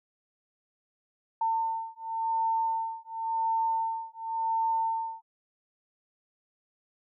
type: beating tone pair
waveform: sine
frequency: 901 / 901.92 Hz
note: A5 / A5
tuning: +41 / +43 cents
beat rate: 0.92 Hz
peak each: -30 dBFS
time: 1.41-5.22 s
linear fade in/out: 5 ms
effects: none